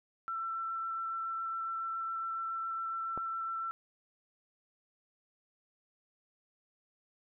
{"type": "tone with vibrato", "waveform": "sine", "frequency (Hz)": 1340, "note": "E6", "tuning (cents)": 28, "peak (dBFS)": -34, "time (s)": [0.28, 3.71], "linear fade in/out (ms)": 0, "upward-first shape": "sine", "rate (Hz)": 7.2, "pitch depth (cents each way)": 9}
{"type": "click", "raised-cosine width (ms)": 1, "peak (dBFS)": -26, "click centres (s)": 3.176}
{"effects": []}